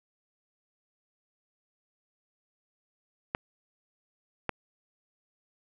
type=clicks; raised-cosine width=0.5 ms; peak=-13 dBFS; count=2; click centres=3.349 / 4.493 s; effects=none